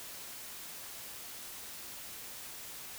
silence, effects white hiss -46 dBFS RMS until 2.98 s

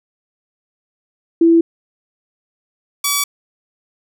sine / 5% pulse tone pair in turn, 332.8 / 1142.9 Hz, E4 / D6, +17 / -47 cents, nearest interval octave + major sixth, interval 2136 cents, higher second, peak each -7 / -3 dBFS, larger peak second, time 1.41-1.61 / 3.04-3.24 s, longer neither, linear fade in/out 5 ms, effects none

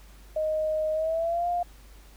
sine tone with pitch glide, 622.3 to 702.6 Hz, D#5 to F5, 0 to +10 cents, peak -24 dBFS, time 0.36-1.63 s, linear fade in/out 5 ms, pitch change +210 cents, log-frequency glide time 0.93-1.48 s, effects added 50 Hz sine -48 dBFS peak until 2.16 s + pink hiss -56 dBFS RMS until 2.16 s

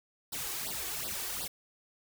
white noise with flanger, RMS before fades -37 dBFS, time 0.32-1.48 s, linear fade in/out 10 ms, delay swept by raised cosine 0.21 to 2.71 ms, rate 2.7 Hz, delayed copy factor +0.95, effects none

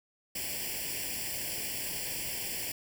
white noise with comb filter, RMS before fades -36 dBFS, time 0.35-2.72 s, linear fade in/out 5 ms, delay 0.39 ms, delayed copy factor +0.95, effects none

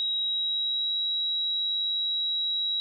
sine tone with pitch glide, 3834 to 3867 Hz, A#7 to B7, +48 to -37 cents, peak -25 dBFS, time 0-2.8 s, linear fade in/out 0 ms, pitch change +15 cents, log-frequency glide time 0.2-0.92 s, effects none

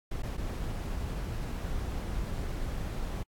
brown noise with dropouts, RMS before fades -34 dBFS, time 0.11-3.23 s, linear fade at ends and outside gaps 5 ms, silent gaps 0.222-0.231 / 0.369-0.377 s, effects AAC 64 kbps

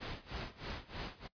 pink noise with tremolo, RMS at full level -41 dBFS, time 0-1.28 s, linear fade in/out 20 ms, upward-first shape sine, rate 3.2 Hz, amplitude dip 90%, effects noise-tail reverb RT60 0.1 s tail -20 dB re dry + resampled to 11025 Hz

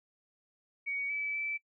sine tone with pitch steps, 2247 / 2300 / 2318 Hz, C#7 / D7 / D7, +23 / -37 / -23 cents, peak -32 dBFS, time 0.86-1.58 s, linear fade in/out 20 ms, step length 240 ms, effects noise-tail reverb RT60 0.1 s tail -24 dB re dry

